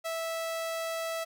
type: tone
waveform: sawtooth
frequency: 656 Hz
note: E5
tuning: 9 cents flat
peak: -28 dBFS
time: 0.04-1.25 s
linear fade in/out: 20 ms
effects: none